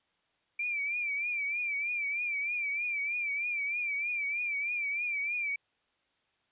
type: tone with vibrato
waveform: sine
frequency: 2349 Hz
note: D7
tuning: in tune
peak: -30 dBFS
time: 0.59-5.56 s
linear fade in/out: 5 ms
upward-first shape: triangle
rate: 3.2 Hz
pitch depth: 91 cents each way
effects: white hiss -74 dBFS RMS until 6.51 s + resampled to 8000 Hz